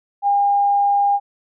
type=tone; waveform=sine; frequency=807 Hz; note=G#5; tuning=50 cents flat; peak=-13 dBFS; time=0.22-1.2 s; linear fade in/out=50 ms; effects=none